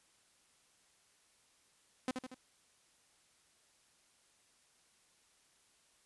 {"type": "tone with echo", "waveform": "sawtooth", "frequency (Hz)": 256, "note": "C4", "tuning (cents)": -38, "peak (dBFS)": -29, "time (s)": [2.08, 2.11], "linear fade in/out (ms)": 2, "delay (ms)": 78, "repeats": 3, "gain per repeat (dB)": -5, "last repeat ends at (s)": 2.344, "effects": ["white hiss -70 dBFS RMS until 6.05 s", "resampled to 24000 Hz"]}